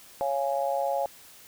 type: chord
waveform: sine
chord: Db major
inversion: none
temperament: just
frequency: 554.4 / 693 / 831.5 Hz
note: Db5 / F5 / Ab5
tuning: 0 / -14 / +2 cents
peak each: -28 / -30 / -30 dBFS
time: 0.21-1.06 s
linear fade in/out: 0 ms
effects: white hiss -51 dBFS RMS until 1.47 s